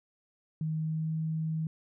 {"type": "tone with pitch glide", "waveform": "sine", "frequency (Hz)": [157.4, 159.05], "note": ["D#3", "D#3"], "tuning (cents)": [20, 38], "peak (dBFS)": -29, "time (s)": [0.61, 1.67], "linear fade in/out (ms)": 2, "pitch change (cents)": 18, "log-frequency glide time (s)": [0.77, 1.13], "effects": []}